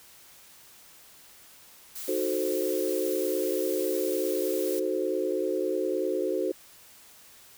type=noise; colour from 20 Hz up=blue; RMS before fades=-38 dBFS; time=1.95-4.8 s; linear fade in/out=10 ms
type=chord; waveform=sine; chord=D# diminished seventh; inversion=none; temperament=equal; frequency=311.1 / 370 / 440 / 523.3 Hz; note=D#4 / F#4 / A4 / C5; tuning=0 / 0 / 0 / 0 cents; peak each=-33 / -29 / -32 / -31 dBFS; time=2.08-6.52 s; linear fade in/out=5 ms
effects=white hiss -53 dBFS RMS until 7.57 s

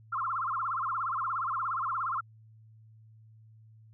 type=tone with vibrato; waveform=sine; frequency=1200 Hz; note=D6; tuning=37 cents sharp; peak=-29 dBFS; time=0.12-2.21 s; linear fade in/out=10 ms; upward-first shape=sine; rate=17 Hz; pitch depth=260 cents each way; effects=added 110 Hz sine -53 dBFS peak until 3.93 s

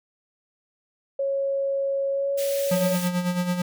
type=tone with pitch glide; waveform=sine; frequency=550 to 557 Hz; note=C#5 to C#5; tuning=-14 to +8 cents; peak=-22 dBFS; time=1.19-2.95 s; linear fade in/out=5 ms; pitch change=+22 cents; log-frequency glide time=2.11-2.3 s
type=high-pass noise; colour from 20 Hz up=white; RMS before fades=-34 dBFS; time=2.37-3.09 s; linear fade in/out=20 ms; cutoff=1800 Hz; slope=24 dB/octave
type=tone with tremolo; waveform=square; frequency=178.4 Hz; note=F3; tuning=37 cents sharp; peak=-21 dBFS; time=2.71-3.62 s; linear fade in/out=5 ms; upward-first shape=sine; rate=9.1 Hz; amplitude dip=60%
effects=none

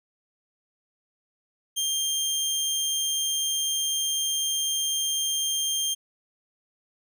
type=tone; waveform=20% pulse; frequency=3188 Hz; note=G7; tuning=28 cents sharp; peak=-19 dBFS; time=1.76-5.95 s; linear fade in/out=20 ms; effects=none

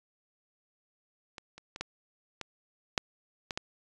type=clicks; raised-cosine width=0.2 ms; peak=-25 / -30 / -24 / -16 / -20 / -8 / -17 / -15 dBFS; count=8; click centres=1.382 / 1.58 / 1.761 / 1.81 / 2.413 / 2.978 / 3.508 / 3.575 s; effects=resampled to 22050 Hz

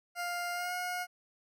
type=tone with pitch glide; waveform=20% pulse; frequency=702 to 719.7 Hz; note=F5 to F#5; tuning=+9 to -48 cents; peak=-29 dBFS; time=0.15-1.07 s; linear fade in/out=50 ms; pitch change=+43 cents; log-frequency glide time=0.53-0.73 s; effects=none

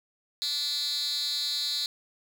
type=tone with high-pass filter; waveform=10% pulse; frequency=290 Hz; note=D4; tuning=22 cents flat; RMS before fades=-30 dBFS; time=0.42-1.86 s; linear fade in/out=0 ms; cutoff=4000 Hz; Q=7.5; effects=none

